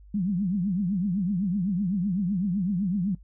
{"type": "tone with vibrato", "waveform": "sine", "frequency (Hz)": 189.3, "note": "F#3", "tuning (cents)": 40, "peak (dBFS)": -23, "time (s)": [0.14, 3.15], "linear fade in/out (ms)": 5, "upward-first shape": "triangle", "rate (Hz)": 7.9, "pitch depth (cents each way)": 230, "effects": ["noise-tail reverb RT60 0.1 s tail -22 dB re dry", "added 50 Hz sine -47 dBFS peak until 3.23 s"]}